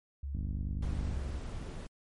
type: tone with pitch glide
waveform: sine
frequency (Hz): 69.5 to 68.31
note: C#2 to C#2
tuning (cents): +5 to -25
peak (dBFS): -35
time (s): 0.23-1.4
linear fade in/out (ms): 5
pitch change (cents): -30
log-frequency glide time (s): 0.39-0.52
type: click train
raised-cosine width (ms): 5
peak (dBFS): -27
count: 40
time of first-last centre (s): 0.35-1.132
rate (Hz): 49.9
type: noise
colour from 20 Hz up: brown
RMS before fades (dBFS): -40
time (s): 0.82-1.87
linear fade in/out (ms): 5
effects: MP3 48 kbps